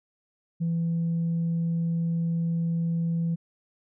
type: tone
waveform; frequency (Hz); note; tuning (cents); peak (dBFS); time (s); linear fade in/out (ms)
sine; 167.1; E3; +24; -22; 0.6-3.36; 20
effects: tanh soft clip ceiling -21 dBFS